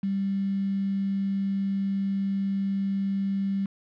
sine tone with quantisation, 195.9 Hz, G3, 1 cent flat, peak -24 dBFS, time 0.03-3.66 s, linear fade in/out 5 ms, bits 7, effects low-pass 2000 Hz 12 dB/octave

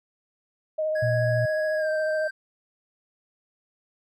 sine tone with vibrato, 622.3 Hz, D#5, in tune, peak -23 dBFS, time 0.78-2.28 s, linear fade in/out 10 ms, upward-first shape sine, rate 14 Hz, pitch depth 16 cents each way
triangle tone with pitch glide, 1661.2 to 1568 Hz, G#6 to G6, 0 to 0 cents, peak -29 dBFS, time 0.95-2.31 s, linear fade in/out 10 ms, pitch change -100 cents, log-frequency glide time 1.77-1.88 s
sine tone, 118.1 Hz, A#2, 23 cents sharp, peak -23 dBFS, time 1.02-1.46 s, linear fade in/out 10 ms
effects none

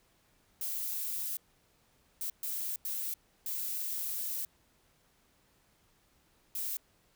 violet noise bursts at uneven times, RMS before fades -36 dBFS, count 6, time 0.61-1.37 / 2.21-2.3 / 2.43-2.76 / 2.85-3.14 / 3.46-4.45 / 6.55-6.77 s, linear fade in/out 2 ms, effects pink hiss -69 dBFS RMS until 7.15 s

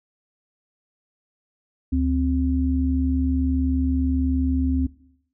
sine tone pair together, 73.41 / 261.6 Hz, D2 / C4, 0 / 0 cents, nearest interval octave + minor seventh, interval 2200 cents, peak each -21 dBFS, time 1.92-4.87 s, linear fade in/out 10 ms, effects noise-tail reverb RT60 0.7 s tail -20 dB re dry

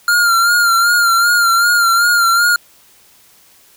square tone with vibrato, 1396.9 Hz, F6, in tune, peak -10 dBFS, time 0.08-2.56 s, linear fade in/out 2 ms, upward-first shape sine, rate 2.6 Hz, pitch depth 46 cents each way, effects white hiss -48 dBFS RMS until 3.76 s

